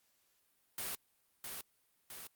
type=noise with echo; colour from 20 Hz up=white; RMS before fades=-40 dBFS; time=0.78-0.95 s; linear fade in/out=2 ms; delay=660 ms; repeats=2; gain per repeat=-4 dB; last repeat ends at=2.27 s; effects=white hiss -75 dBFS RMS until 2.35 s + Opus 48 kbps